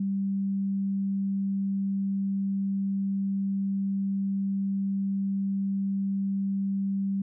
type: tone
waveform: sine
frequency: 196 Hz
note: G3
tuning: in tune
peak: -25 dBFS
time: 0-7.22 s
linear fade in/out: 5 ms
effects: none